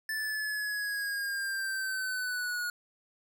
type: linear sweep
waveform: square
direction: down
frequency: 1760 to 1444 Hz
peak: -32 dBFS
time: 0.09-2.7 s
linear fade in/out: 2 ms
effects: none